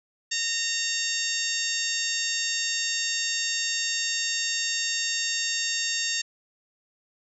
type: harmonic tone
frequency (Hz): 920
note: A#5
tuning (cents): -23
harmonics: 2 / 3 / 4 / 5 / 6 / 7 / 8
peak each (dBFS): -33 / -33 / -33 / -33 / -33 / -33 / -33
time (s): 0.31-6.22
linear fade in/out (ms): 10
effects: none